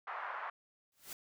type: band-pass noise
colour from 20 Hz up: white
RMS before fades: -42 dBFS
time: 0.07-0.5 s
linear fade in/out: 5 ms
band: 750 to 1500 Hz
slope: 24 dB/octave
type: noise with exponential growth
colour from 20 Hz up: white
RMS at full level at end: -42 dBFS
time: 0.92-1.13 s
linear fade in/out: 2 ms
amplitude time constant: 44 ms
effects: none